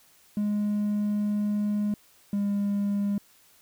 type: tone pair in turn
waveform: triangle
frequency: 207.7 / 202.3 Hz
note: G#3 / G#3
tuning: 0 / -45 cents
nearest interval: unison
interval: 45 cents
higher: first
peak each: -21 dBFS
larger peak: neither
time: 0.37-1.94 / 2.33-3.18 s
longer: first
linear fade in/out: 2 ms
effects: tanh soft clip ceiling -18 dBFS + white hiss -59 dBFS RMS until 3.61 s